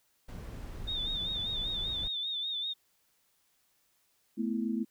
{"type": "noise", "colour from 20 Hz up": "brown", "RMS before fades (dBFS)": -41, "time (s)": [0.28, 2.08], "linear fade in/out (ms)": 10}
{"type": "tone with vibrato", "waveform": "sine", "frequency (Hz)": 3614, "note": "A7", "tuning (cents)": 46, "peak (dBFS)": -32, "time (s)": [0.87, 2.74], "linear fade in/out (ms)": 20, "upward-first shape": "sine", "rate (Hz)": 5.1, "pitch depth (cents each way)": 68}
{"type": "chord", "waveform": "sine", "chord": "A suspended second", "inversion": "none", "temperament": "equal", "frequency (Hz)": [220, 246.9, 329.6], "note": ["A3", "B3", "E4"], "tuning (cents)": [0, 0, 0], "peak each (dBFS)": [-32, -34, -37], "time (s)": [4.37, 4.85], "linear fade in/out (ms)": 20}
{"effects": ["white hiss -72 dBFS RMS until 4.9 s"]}